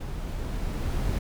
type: noise with level ramp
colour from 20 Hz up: brown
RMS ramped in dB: -34 to -26 dBFS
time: 0-1.19 s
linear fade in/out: 10 ms
effects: none